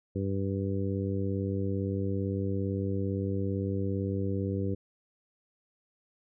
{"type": "harmonic tone", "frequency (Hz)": 97.7, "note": "G2", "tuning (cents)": -5, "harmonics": [1, 2, 3, 4, 5], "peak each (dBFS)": [-31, -34, -36, -37, -38], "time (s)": [0.15, 4.75], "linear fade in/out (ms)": 10, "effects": []}